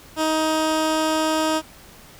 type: tone with low-pass filter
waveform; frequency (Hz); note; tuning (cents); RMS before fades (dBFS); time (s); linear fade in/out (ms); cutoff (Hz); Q
15% pulse; 314.5; D#4; +19; -21; 0.16-1.62; 50; 9400; 1
effects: pink hiss -46 dBFS RMS until 2.19 s